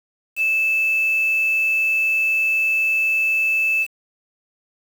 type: tone with quantisation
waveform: sine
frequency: 2628 Hz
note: E7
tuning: 6 cents flat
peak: -16 dBFS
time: 0.36-3.87 s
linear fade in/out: 50 ms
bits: 6
effects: none